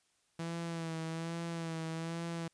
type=tone with vibrato; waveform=sawtooth; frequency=165.1 Hz; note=E3; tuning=3 cents sharp; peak=-33 dBFS; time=0.39-2.48 s; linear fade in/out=5 ms; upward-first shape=sine; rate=1.2 Hz; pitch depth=36 cents each way; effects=white hiss -74 dBFS RMS until 2.53 s + resampled to 22050 Hz